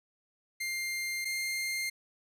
sawtooth tone pair in turn, 2100 / 2110 Hz, C7 / C7, +6 / +14 cents, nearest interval unison, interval 8 cents, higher second, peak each -29 / -28 dBFS, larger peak second, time 0.6-1.25 / 1.25-1.9 s, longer neither, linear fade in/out 10 ms, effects resampled to 32000 Hz

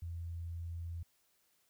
sine tone, 84.5 Hz, E2, 43 cents sharp, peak -39 dBFS, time 0.02-1.03 s, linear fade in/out 5 ms, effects white hiss -74 dBFS RMS until 1.69 s

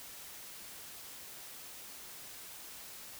silence, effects white hiss -49 dBFS RMS until 3.19 s

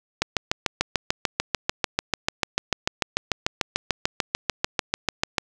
click train, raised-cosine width 0.2 ms, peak -3 dBFS, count 36, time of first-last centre 0.22-5.382 s, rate 6.78 Hz, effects none

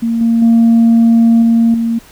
sine tone with level steps, 230.1 Hz, A#3, 22 cents flat, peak -11 / -7 / -3 / -5 / -11 dBFS, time 0.02-1.99 s, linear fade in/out 10 ms, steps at 0.21 / 0.42 / 1.42 / 1.74 s, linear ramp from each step 2 ms, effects tanh soft clip ceiling -3 dBFS + pink hiss -41 dBFS RMS until 2.11 s

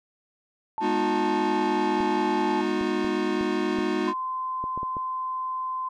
sine tone with pitch glide, 880 to 867.9 Hz, A5 to A5, 0 to -24 cents, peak -26 dBFS, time 0.78-2.61 s, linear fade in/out 0 ms, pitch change -24 cents, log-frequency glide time 0.93-1.81 s
square chord, G# minor seventh, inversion none, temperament equal with one note detuned, 207.7 / 246.9 / 311.1 / 361.3 Hz, G#3 / B3 / D#4 / F#4, 0 / 0 / 0 / -41 cents, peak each -32 / -32 / -29 / -28 dBFS, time 0.8-4.14 s, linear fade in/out 50 ms
clicks, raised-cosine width 2 ms, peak -23 dBFS, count 9, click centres 2.005 / 2.812 / 3.047 / 3.411 / 3.786 / 4.64 / 4.776 / 4.831 / 4.968 s
sine tone, 1033 Hz, C6, 22 cents flat, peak -27 dBFS, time 4.07-5.89 s, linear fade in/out 10 ms
effects low-pass 4000 Hz 12 dB/octave

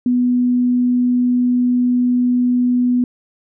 sine tone, 246.9 Hz, B3, in tune, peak -12 dBFS, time 0.06-3.04 s, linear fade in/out 2 ms, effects none

